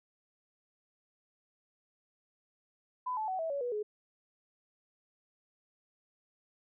sine tone with pitch steps, 1003 / 868.1 / 751.4 / 650.4 / 562.9 / 487.2 / 421.7 Hz, B5 / A5 / F#5 / E5 / C#5 / B4 / G#4, +26 / -24 / +26 / -23 / +26 / -24 / +26 cents, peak -32 dBFS, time 3.06-3.83 s, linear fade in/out 10 ms, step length 110 ms, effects none

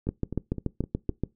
two click trains, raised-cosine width 3 ms, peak -20 / -13 dBFS, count 5 / 9, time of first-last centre 0.07-1.096 / 0.09-1.236 s, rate 3.9 / 6.98 Hz, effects noise-tail reverb RT60 0.2 s tail -22 dB re dry

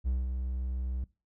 triangle tone with ADSR envelope, 63.4 Hz, B1, 46 cents sharp, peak -24 dBFS, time 0.04-1.04 s, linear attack 32 ms, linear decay 190 ms, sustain -5 dB, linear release 3 ms, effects noise-tail reverb RT60 0.3 s tail -21 dB re dry

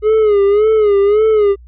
triangle tone with vibrato, 417.9 Hz, G#4, 11 cents sharp, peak -6 dBFS, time 0.02-1.56 s, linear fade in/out 50 ms, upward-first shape sine, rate 1.8 Hz, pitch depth 90 cents each way, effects added 60 Hz sine -36 dBFS peak until 1.67 s + resampled to 8000 Hz

